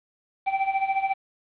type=tone with tremolo; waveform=square; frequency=777 Hz; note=G5; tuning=16 cents flat; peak=-20 dBFS; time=0.46-1.14 s; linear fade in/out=20 ms; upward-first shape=sine; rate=14 Hz; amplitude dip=75%; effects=resampled to 8000 Hz + 8-bit